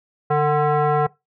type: tone with frequency modulation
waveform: sine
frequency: 146.83 Hz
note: D3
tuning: in tune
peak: -14 dBFS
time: 0.3-1.07 s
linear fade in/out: 10 ms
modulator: 597 Hz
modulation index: 1.6
effects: noise-tail reverb RT60 0.2 s tail -21 dB re dry + tanh soft clip ceiling -10 dBFS